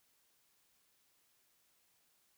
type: silence
effects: white hiss -74 dBFS RMS until 2.37 s